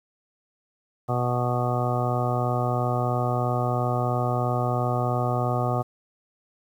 harmonic tone, 123 Hz, B2, 7 cents flat, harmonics 1 / 2 / 3 / 4 / 5 / 6 / 7 / 9 / 10, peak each -25 / -33 / -33 / -33 / -31 / -29 / -37 / -35 / -33 dBFS, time 1.08-5.83 s, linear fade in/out 20 ms, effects 9-bit

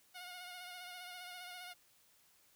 10% pulse tone with vibrato, 720 Hz, F#5, 47 cents flat, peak -39 dBFS, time 0.14-1.74 s, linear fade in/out 20 ms, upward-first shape sine, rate 15 Hz, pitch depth 33 cents each way, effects white hiss -69 dBFS RMS until 2.55 s

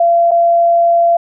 sine tone with dropouts, 683 Hz, F5, 39 cents flat, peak -7 dBFS, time 0-1.17 s, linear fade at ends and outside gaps 5 ms, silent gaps 0.31-0.315 s, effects none

